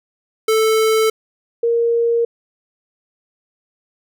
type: tone pair in turn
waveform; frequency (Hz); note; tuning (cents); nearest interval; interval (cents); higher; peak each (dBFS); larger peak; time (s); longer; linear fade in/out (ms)
square / sine; 440 / 466.9; A4 / A#4; 0 / +3; minor second; 103; second; -13; neither; 0.48-1.1 / 1.63-2.25; neither; 5
effects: none